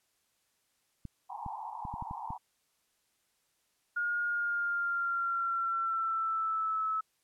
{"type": "clicks", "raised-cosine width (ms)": 5, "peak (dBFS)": -29, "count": 7, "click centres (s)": [1.053, 1.463, 1.852, 1.94, 2.024, 2.111, 2.305]}
{"type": "band-pass noise", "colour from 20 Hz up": "white", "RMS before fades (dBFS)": -41, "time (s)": [1.29, 2.38], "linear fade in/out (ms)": 10, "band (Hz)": [770, 1000], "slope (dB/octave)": 96}
{"type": "tone with pitch glide", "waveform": "sine", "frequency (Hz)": [1426, 1300.1], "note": ["F6", "E6"], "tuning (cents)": [36, -24], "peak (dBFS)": -29, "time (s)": [3.96, 7.01], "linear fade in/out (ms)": 10, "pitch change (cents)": -160, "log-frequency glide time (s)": [4.25, 6.85]}
{"effects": ["white hiss -75 dBFS RMS until 7.23 s", "low-pass 12000 Hz 12 dB/octave"]}